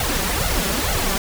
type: noise with flanger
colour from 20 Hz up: pink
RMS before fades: -21 dBFS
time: 0-1.18 s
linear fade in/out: 2 ms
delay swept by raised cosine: 1.4 to 5.2 ms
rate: 2.2 Hz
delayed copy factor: +0.9
effects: none